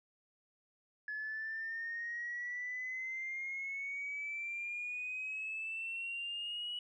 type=exponential sweep; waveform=sine; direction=up; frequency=1705 to 2938 Hz; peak=-37 dBFS; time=1.08-6.79 s; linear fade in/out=2 ms; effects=tanh soft clip ceiling -33 dBFS